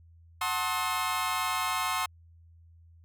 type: chord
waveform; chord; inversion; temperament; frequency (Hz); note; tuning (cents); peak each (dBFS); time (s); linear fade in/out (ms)
sawtooth; F# diminished seventh; none; just; 740 / 888 / 1065.6 / 1278.7; F#5 / A5 / C6 / Eb6; 0 / +16 / +31 / +47; -32 / -32 / -27 / -30; 0.41-2.06; 5
effects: added 83 Hz sine -53 dBFS peak until 3.04 s